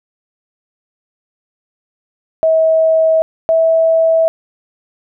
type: tone pair in turn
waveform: sine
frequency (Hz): 643 / 651.6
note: E5 / E5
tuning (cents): -43 / -20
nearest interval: unison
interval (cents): 23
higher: second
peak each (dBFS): -8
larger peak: neither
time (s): 2.43-3.22 / 3.49-4.28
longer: neither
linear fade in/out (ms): 0
effects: none